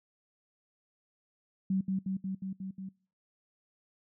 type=tone with echo; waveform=sine; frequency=190.6 Hz; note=G3; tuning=48 cents flat; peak=-26 dBFS; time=1.7-1.81 s; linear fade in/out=5 ms; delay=180 ms; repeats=6; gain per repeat=-2 dB; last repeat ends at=2.89 s; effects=noise-tail reverb RT60 0.5 s tail -25 dB re dry